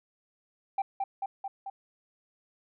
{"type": "tone with echo", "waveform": "sine", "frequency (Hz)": 784, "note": "G5", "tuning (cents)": 0, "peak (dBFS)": -23, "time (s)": [0.78, 0.82], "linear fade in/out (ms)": 5, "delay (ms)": 220, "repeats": 4, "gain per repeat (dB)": -3, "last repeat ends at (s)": 1.7, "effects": ["tanh soft clip ceiling -24 dBFS"]}